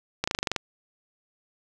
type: slowing click train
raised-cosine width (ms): 0.2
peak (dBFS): -8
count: 9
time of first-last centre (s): 0.24-0.562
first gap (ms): 35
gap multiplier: 1.04
effects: none